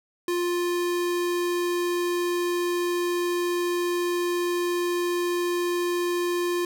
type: tone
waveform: square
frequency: 350.8 Hz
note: F4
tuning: 8 cents sharp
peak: -24 dBFS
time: 0.28-6.65 s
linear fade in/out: 2 ms
effects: none

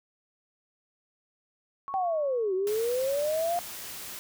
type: tone with exponential decay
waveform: sine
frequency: 1108.7 Hz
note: C#6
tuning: in tune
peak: -33 dBFS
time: 1.88-2.94 s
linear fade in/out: 0 ms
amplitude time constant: 230 ms
type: linear two-way sweep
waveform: sine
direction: down then up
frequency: 784 to 366.5 to 708 Hz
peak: -25 dBFS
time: 1.94-3.59 s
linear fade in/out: 0 ms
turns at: 2.54 s
type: noise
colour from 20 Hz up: white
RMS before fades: -40 dBFS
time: 2.67-4.19 s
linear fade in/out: 0 ms
effects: none

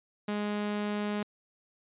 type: tone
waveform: sawtooth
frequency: 207.7 Hz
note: G#3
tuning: in tune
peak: -26 dBFS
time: 0.28-1.23 s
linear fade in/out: 5 ms
effects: resampled to 8000 Hz

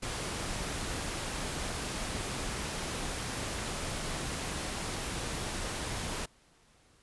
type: noise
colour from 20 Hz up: pink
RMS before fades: -36 dBFS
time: 0.02-6.26 s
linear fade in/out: 10 ms
effects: pink hiss -64 dBFS RMS until 7.02 s + resampled to 24000 Hz

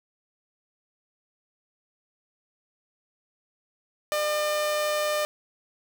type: tone with amplitude modulation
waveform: sawtooth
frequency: 602 Hz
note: D5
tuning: 43 cents sharp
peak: -19 dBFS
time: 4.12-5.25 s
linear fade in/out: 0 ms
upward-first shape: sine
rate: 188 Hz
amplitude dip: 25%
effects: none

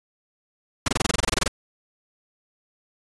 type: noise bursts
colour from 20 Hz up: pink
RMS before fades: -20 dBFS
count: 14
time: 0.86-1.48 s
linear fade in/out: 5 ms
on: 22 ms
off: 24 ms
effects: resampled to 22050 Hz

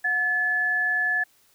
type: tone pair together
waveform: sine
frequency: 725 / 1724.4 Hz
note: F#5 / A6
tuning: -35 / -35 cents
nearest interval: octave + minor third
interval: 1500 cents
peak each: -33 / -21 dBFS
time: 0.04-1.24 s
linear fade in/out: 10 ms
effects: white hiss -61 dBFS RMS until 1.54 s

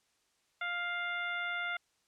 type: harmonic tone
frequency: 701 Hz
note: F5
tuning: 6 cents sharp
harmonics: 1 / 2 / 3 / 4 / 5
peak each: -43 / -36 / -38 / -48 / -46 dBFS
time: 0.61-1.77 s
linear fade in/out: 5 ms
effects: white hiss -74 dBFS RMS until 2.07 s + low-pass 8000 Hz 12 dB/octave

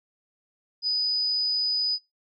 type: tone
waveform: sine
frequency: 4978 Hz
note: D#8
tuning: in tune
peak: -22 dBFS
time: 0.82-1.99 s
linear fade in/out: 50 ms
effects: noise-tail reverb RT60 0.2 s tail -24 dB re dry

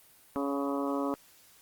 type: harmonic tone with a mistuned harmonic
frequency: 140 Hz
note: C#3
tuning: 18 cents sharp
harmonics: 2 / 3 / 4 / 5 / 6 / 7 / 8 / 9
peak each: -31 / -37 / -36 / -41 / -44 / -40 / -40 / -42 dBFS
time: 0.36-1.14 s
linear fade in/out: 0 ms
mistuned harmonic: 7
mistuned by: +21 cents
effects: white hiss -59 dBFS RMS until 1.61 s + Opus 32 kbps

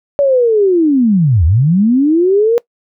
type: linear two-way sweep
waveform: sine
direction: down then up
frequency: 576 to 73.42 to 480.8 Hz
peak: -7 dBFS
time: 0.19-2.58 s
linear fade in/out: 0 ms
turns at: 1.45 s
effects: noise-tail reverb RT60 0.1 s tail -22 dB re dry

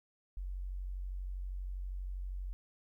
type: tone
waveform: sine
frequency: 46.25 Hz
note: F#1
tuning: in tune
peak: -37 dBFS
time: 0.37-2.53 s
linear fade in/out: 0 ms
effects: 13-bit

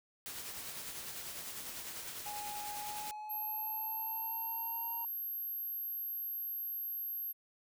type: noise with tremolo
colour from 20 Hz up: white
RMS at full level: -43 dBFS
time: 0.26-3.11 s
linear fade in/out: 0 ms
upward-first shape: sine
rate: 10 Hz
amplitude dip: 35%
type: tone with pitch glide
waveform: triangle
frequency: 830.6 to 926.9 Hz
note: G#5 to A#5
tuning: 0 to -10 cents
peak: -40 dBFS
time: 2.26-5.05 s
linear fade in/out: 2 ms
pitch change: +190 cents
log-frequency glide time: 2.76-4.93 s
type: tone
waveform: sine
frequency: 12544 Hz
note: G9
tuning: in tune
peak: -37 dBFS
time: 3.29-7.33 s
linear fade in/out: 20 ms
effects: none

